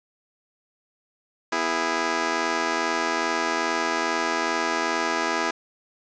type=chord; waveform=10% pulse; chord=E major; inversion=second; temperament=just; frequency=247.2 / 329.6 / 412 Hz; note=B3 / E4 / G#4; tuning=+2 / 0 / -14 cents; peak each=-23 / -18 / -20 dBFS; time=1.52-5.51 s; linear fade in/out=5 ms; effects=resampled to 16000 Hz + 7-bit